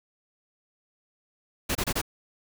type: noise bursts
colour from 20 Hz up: pink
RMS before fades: -27 dBFS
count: 4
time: 1.69-2.016 s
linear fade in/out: 10 ms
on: 62 ms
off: 26 ms
effects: none